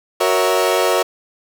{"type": "chord", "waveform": "30% pulse", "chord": "F# dominant seventh", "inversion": "none", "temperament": "equal with one note detuned", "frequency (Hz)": [370, 466.2, 554.4, 652.4], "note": ["F#4", "A#4", "C#5", "E5"], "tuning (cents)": [0, 0, 0, -18], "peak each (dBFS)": -17, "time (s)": [0.2, 1.03], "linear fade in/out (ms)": 10, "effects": []}